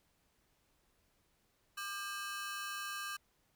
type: ring-modulated tone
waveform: sawtooth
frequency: 1396.9 Hz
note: F6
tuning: in tune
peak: -33 dBFS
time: 1.77-3.17 s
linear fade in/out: 10 ms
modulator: 202 Hz
effects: pink hiss -75 dBFS RMS until 3.55 s